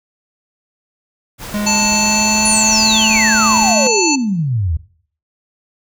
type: noise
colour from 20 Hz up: pink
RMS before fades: -29 dBFS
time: 1.38-3.75 s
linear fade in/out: 50 ms
type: tone with pitch glide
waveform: square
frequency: 207.7 to 218.8 Hz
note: G#3 to A3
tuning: 0 to -9 cents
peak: -18 dBFS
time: 1.54-3.87 s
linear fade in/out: 0 ms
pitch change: +91 cents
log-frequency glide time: 1.71-2.9 s
type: harmonic tone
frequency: 880 Hz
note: A5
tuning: in tune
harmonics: 1 / 3 / 5 / 7 / 8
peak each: -19 / -19 / -19 / -19 / -19 dBFS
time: 1.66-4.16 s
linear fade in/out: 10 ms
type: exponential sweep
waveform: sine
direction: down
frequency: 10490 to 73.42 Hz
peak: -14 dBFS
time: 2.45-4.77 s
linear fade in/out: 5 ms
effects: noise-tail reverb RT60 0.5 s tail -17 dB re dry